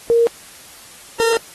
sine / 40% pulse tone pair in turn, 466.2 / 457.4 Hz, A#4 / A#4, 0 / -33 cents, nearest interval unison, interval 33 cents, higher first, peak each -10 / -13 dBFS, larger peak first, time 0.1-0.27 / 1.2-1.37 s, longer neither, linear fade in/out 0 ms, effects white hiss -41 dBFS RMS until 1.54 s + AAC 32 kbps

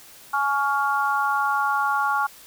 harmonic tone, 280 Hz, C#4, 18 cents sharp, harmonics 3 / 4 / 5, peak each -24 / -24 / -24 dBFS, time 0.33-2.27 s, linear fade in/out 10 ms, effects white hiss -47 dBFS RMS until 2.46 s

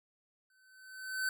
square tone with exponential growth, 1525 Hz, G6, 48 cents flat, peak -30 dBFS, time 0.5-1.29 s, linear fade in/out 2 ms, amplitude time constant 170 ms, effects none

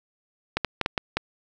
clicks, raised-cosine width 0.3 ms, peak -7 dBFS, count 6, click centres 0.57 / 0.647 / 0.813 / 0.861 / 0.978 / 1.17 s, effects none

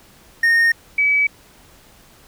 triangle / sine tone pair in turn, 1844 / 2286 Hz, A#6 / D7, -19 / -47 cents, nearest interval major third, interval 372 cents, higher second, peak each -10 / -13 dBFS, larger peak first, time 0.43-0.72 / 0.98-1.27 s, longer neither, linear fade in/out 5 ms, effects pink hiss -49 dBFS RMS until 2.27 s

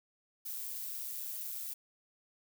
violet noise with amplitude modulation, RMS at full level -39 dBFS, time 0.45-1.74 s, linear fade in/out 10 ms, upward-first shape sine, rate 126 Hz, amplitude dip 40%, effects none

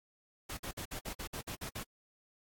pink noise bursts, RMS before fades -41 dBFS, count 10, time 0.49-1.835 s, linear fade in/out 10 ms, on 85 ms, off 55 ms, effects AAC 64 kbps

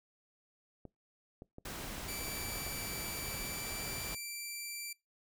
clicks, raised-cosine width 2 ms, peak -34 dBFS, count 8, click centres 0.853 / 1.421 / 1.584 / 1.981 / 2.281 / 2.558 / 2.666 / 3.348 s
pink noise, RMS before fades -43 dBFS, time 1.65-4.15 s, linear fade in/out 5 ms
10% pulse tone with pitch glide, 2321 to 2345 Hz, D7 to D7, -21 to -3 cents, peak -32 dBFS, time 2.08-4.93 s, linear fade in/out 5 ms, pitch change +18 cents, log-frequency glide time 3.25-4.13 s
effects noise-tail reverb RT60 0.2 s tail -23 dB re dry

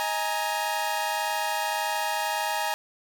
sawtooth chord, D# suspended fourth, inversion none, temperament equal with one note detuned, 631.3 / 830.6 / 932.3 Hz, D#5 / G#5 / A#5, +25 / 0 / 0 cents, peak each -30 / -25 / -26 dBFS, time 0-2.74 s, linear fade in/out 0 ms, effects none

